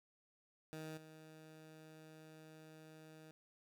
15% pulse tone with level steps, 157.2 Hz, D#3, 18 cents sharp, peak -40 / -50 dBFS, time 0.73-3.31 s, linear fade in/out 0 ms, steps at 0.97 s, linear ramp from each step 5 ms, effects none

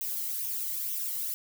violet noise with flanger, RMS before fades -33 dBFS, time 0.01-1.34 s, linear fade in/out 0 ms, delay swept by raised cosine 0.33 to 1.01 ms, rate 2.2 Hz, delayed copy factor +0.55, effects none

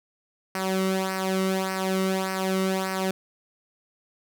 sawtooth tone with flanger, 189.6 Hz, F#3, 43 cents sharp, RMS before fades -26 dBFS, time 0.55-3.11 s, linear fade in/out 2 ms, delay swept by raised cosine 0.28 to 1.22 ms, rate 1.7 Hz, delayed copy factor -0.7, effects none

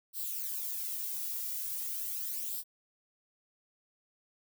violet noise with flanger, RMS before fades -37 dBFS, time 0.13-2.64 s, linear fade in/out 50 ms, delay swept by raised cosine 0.22 to 2.12 ms, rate 0.4 Hz, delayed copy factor +0.6, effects none

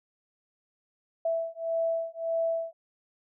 sine beating tone pair, 659.3 / 661 Hz, E5 / E5, 0 / +5 cents, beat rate 1.7 Hz, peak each -30 dBFS, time 1.25-2.73 s, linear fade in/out 5 ms, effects none

